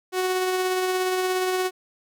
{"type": "tone with tremolo", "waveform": "sawtooth", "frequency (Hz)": 370, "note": "F#4", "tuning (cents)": 0, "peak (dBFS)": -17, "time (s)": [0.12, 1.71], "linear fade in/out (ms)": 50, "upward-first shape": "sine", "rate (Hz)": 17, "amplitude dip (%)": 25, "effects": []}